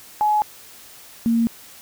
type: tone pair in turn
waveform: sine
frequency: 845 / 230.6 Hz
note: G#5 / A#3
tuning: +30 / -19 cents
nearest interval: octave + minor seventh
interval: 2249 cents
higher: first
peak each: -15 dBFS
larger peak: neither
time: 0.21-0.42 / 1.26-1.47 s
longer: neither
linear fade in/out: 0 ms
effects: white hiss -44 dBFS RMS until 1.81 s